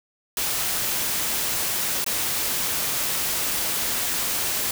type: noise with dropouts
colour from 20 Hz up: white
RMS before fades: -25 dBFS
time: 0.37-4.71 s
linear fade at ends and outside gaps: 2 ms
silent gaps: 2.044-2.063 s
effects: none